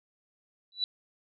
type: tone with exponential growth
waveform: sine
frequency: 3951 Hz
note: B7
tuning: in tune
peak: -22 dBFS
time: 0.72-0.84 s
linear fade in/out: 1 ms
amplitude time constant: 25 ms
effects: none